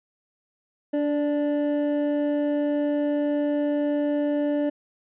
triangle tone pair together, 291 / 587.3 Hz, D4 / D5, -16 / 0 cents, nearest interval octave, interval 1216 cents, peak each -21 / -24 dBFS, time 0.93-4.7 s, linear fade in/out 10 ms, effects resampled to 8000 Hz

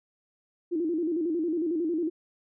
sine tone with vibrato, 329.6 Hz, E4, in tune, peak -25 dBFS, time 0.71-2.1 s, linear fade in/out 20 ms, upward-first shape square, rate 11 Hz, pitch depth 96 cents each way, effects none

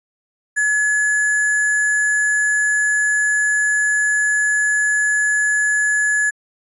sine tone with sample-and-hold, 1700 Hz, G#6, 40 cents sharp, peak -14 dBFS, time 0.56-6.31 s, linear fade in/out 20 ms, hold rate 8820 Hz, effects resampled to 32000 Hz

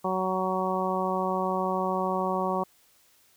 harmonic tone, 186.9 Hz, F#3, 18 cents sharp, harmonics 1 / 2 / 3 / 4 / 5 / 6, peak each -32 / -32 / -32 / -32 / -32 / -32 dBFS, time 0.04-2.64 s, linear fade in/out 10 ms, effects white hiss -62 dBFS RMS until 3.36 s

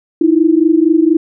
sine tone pair together, 311.1 / 335.3 Hz, D#4 / E4, 0 / +30 cents, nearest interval minor second, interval 130 cents, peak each -10 dBFS, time 0.21-1.17 s, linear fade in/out 5 ms, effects none

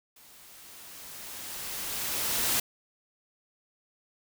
white noise with level ramp, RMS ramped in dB -55 to -26 dBFS, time 0.16-2.6 s, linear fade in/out 5 ms, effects none

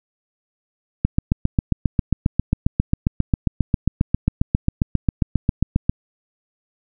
click train, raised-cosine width 5 ms, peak -3 dBFS, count 37, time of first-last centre 1.05-5.895 s, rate 7.43 Hz, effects none

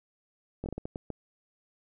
slowing click train, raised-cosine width 2 ms, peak -22 dBFS, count 8, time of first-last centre 0.64-1.103 s, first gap 20 ms, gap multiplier 1.39, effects none

